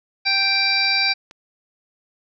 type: harmonic tone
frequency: 784 Hz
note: G5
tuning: in tune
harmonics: 1 / 2 / 3 / 5 / 6 / 7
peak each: -28 / -28 / -20 / -26 / -20 / -32 dBFS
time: 0.25-1.14 s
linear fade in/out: 20 ms
type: clicks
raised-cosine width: 0.2 ms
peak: -24 dBFS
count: 5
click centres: 0.426 / 0.556 / 0.847 / 1.09 / 1.311 s
effects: none